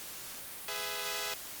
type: chord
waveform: 5% pulse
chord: E major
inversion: first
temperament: equal with one note detuned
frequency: 415.3 / 500.8 / 659.3 Hz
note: G#4 / B4 / E5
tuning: 0 / +24 / 0 cents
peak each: -28 dBFS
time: 0.68-1.34 s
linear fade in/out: 2 ms
effects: white hiss -44 dBFS RMS until 1.6 s + Opus 48 kbps